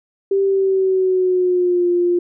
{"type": "tone with pitch glide", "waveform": "sine", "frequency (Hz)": [392, 351.3], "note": ["G4", "F4"], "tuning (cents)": [0, 10], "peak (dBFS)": -13, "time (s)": [0.31, 2.19], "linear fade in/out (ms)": 5, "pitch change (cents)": -190, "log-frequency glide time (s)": [0.43, 1.88], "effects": []}